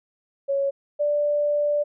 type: tone pair in turn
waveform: sine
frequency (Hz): 554.4 / 587.4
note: C#5 / D5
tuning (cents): 0 / 0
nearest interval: minor second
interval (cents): 100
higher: second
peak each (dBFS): -20 / -19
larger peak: second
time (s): 0.48-0.71 / 0.99-1.84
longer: second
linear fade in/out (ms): 20
effects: none